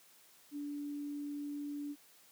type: tone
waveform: sine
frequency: 289.8 Hz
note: D4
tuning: 23 cents flat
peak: -38 dBFS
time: 0.51-1.96 s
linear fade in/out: 50 ms
effects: white hiss -63 dBFS RMS until 2.31 s + high-pass 150 Hz 12 dB/octave